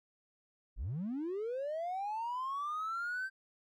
triangle linear sweep, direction up, 31.71 to 1568 Hz, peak -32 dBFS, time 0.76-3.3 s, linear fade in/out 50 ms, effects tanh soft clip ceiling -31 dBFS

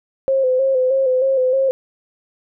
sine tone with vibrato, 523.3 Hz, C5, in tune, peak -13 dBFS, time 0.28-1.71 s, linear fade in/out 0 ms, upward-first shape square, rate 3.2 Hz, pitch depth 42 cents each way, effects none

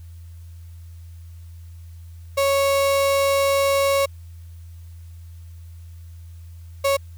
35% pulse tone bursts at uneven times, 553 Hz, C#5, 4 cents flat, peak -15 dBFS, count 2, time 2.37-4.06 / 6.84-6.97 s, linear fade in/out 10 ms, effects added 84 Hz sine -37 dBFS peak until 7.17 s + white hiss -59 dBFS RMS until 7.17 s

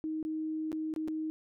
sine tone with dropouts, 313.8 Hz, D#4, 15 cents sharp, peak -32 dBFS, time 0.04-1.3 s, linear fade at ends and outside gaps 0 ms, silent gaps 0.228-0.25 / 0.718-0.728 / 0.939-0.962 / 1.077-1.083 s, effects none

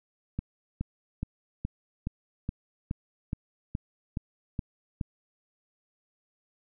click train, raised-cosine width 5 ms, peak -18 dBFS, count 12, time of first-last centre 0.39-5.012 s, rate 2.38 Hz, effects none

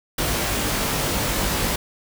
pink noise with comb filter, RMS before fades -23 dBFS, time 0.18-1.76 s, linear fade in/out 5 ms, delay 20 ms, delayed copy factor +0.9, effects none

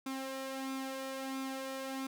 sawtooth tone with flanger, 266.5 Hz, C4, 32 cents sharp, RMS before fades -40 dBFS, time 0.06-2.07 s, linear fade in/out 5 ms, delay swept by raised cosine 0.82 to 2.12 ms, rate 1.5 Hz, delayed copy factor +0.55, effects none

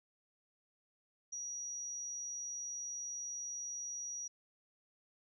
sine tone, 5780 Hz, F#8, 41 cents flat, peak -40 dBFS, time 1.32-4.28 s, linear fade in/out 10 ms, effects none

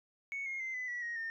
sine tone with pitch steps, 2217 / 2145 / 2076 / 2008 / 1943.4 / 1880.5 / 1819.6 Hz, C#7 / C7 / C7 / B6 / B6 / A#6 / A#6, 0 / +42 / -14 / +28 / -28 / +15 / -42 cents, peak -35 dBFS, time 0.32-1.3 s, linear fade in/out 0 ms, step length 140 ms, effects tanh soft clip ceiling -33 dBFS

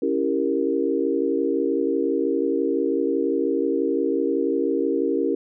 sine chord, C# diminished seventh, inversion none, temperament equal with one note detuned, 277.2 / 329.6 / 395.4 / 466.2 Hz, C#4 / E4 / G4 / Bb4, 0 / 0 / +15 / 0 cents, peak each -25 dBFS, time 0.02-5.35 s, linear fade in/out 5 ms, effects none

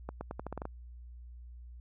accelerating click train, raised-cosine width 1 ms, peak -24 dBFS, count 9, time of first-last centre 0.09-0.654 s, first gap 120 ms, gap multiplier 0.84, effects added 60 Hz sine -46 dBFS peak until 1.8 s

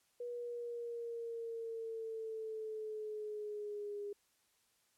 sine linear sweep, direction down, 484.7 to 407 Hz, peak -40 dBFS, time 0.2-4.13 s, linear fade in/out 5 ms, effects white hiss -75 dBFS RMS until 4.97 s + low-pass 12000 Hz 12 dB/octave

